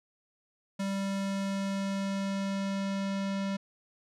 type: tone with low-pass filter sweep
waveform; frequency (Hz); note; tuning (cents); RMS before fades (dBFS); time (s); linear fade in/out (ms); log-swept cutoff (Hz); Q
square; 196; G3; 0; -32; 0.79-3.57; 10; 9200 to 5200; 0.85
effects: none